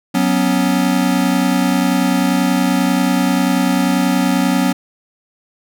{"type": "chord", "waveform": "square", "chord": "F# suspended fourth", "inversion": "none", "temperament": "equal", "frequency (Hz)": [185, 246.9, 277.2], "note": ["F#3", "B3", "C#4"], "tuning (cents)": [0, 0, 0], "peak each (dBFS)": -18, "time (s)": [0.14, 4.73], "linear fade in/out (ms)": 10, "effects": []}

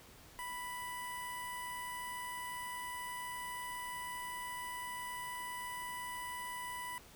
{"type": "tone with notch filter", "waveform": "15% pulse", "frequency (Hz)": 987.8, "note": "B5", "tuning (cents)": 0, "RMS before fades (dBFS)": -43, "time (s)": [0.39, 6.98], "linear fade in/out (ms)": 0, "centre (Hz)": 3900, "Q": 0.75, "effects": ["pink hiss -58 dBFS RMS until 7.15 s"]}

